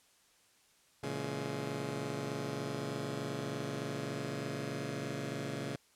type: chord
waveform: 15% pulse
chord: A# half-diminished seventh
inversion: none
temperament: just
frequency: 116.54 / 139.85 / 167.82 / 209.8 Hz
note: A#2 / C#3 / E3 / G#3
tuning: 0 / +16 / +31 / +18 cents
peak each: -37 / -33 / -39 / -38 dBFS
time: 1.03-5.76 s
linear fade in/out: 5 ms
effects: white hiss -67 dBFS RMS until 5.95 s + low-pass 10000 Hz 12 dB/octave